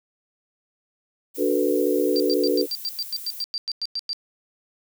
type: noise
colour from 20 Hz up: violet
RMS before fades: -37 dBFS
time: 1.34-3.44 s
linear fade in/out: 20 ms
type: chord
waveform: sine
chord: B minor seventh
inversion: first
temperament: equal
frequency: 293.7 / 370 / 440 / 493.9 Hz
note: D4 / F#4 / A4 / B4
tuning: 0 / 0 / 0 / 0 cents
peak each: -24 dBFS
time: 1.37-2.67 s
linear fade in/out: 50 ms
type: tone bursts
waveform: sine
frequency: 4699 Hz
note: D8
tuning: in tune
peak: -24 dBFS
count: 15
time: 2.16-4.131 s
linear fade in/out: 0 ms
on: 39 ms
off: 99 ms
effects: none